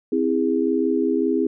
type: chord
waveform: sine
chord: C augmented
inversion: none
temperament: just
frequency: 261.6 / 327 / 408.8 Hz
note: C4 / E4 / G#4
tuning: 0 / -14 / -27 cents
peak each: -22 dBFS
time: 0.12-1.47 s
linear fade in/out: 5 ms
effects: none